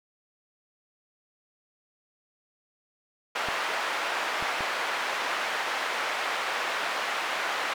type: band-pass noise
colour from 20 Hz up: white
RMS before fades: -30 dBFS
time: 3.35-7.74 s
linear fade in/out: 10 ms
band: 620 to 1900 Hz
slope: 12 dB/octave
type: clicks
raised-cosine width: 2 ms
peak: -24 dBFS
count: 3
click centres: 3.486 / 4.425 / 4.607 s
effects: none